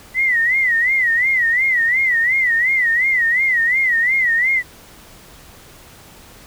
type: tone with vibrato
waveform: sine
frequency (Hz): 1975.5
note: B6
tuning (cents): 0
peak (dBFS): -13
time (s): 0.14-4.63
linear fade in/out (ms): 50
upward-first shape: sine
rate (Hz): 2.8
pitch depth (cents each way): 140
effects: pink hiss -43 dBFS RMS until 6.46 s